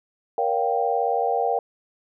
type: chord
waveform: sine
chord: G half-diminished seventh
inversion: first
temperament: just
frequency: 470.4 / 564.5 / 705.6 / 784 Hz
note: Bb4 / Db5 / F5 / G5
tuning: +16 / +31 / +18 / 0 cents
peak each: -25 / -29 / -25 / -24 dBFS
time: 0.38-1.59 s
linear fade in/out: 2 ms
effects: none